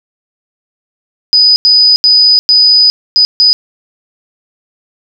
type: tone bursts at uneven times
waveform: sine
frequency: 4978 Hz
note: D#8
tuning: in tune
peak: -3 dBFS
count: 6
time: 1.33-1.56 / 1.65-1.96 / 2.04-2.39 / 2.49-2.9 / 3.16-3.25 / 3.4-3.53 s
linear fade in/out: 0 ms
effects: none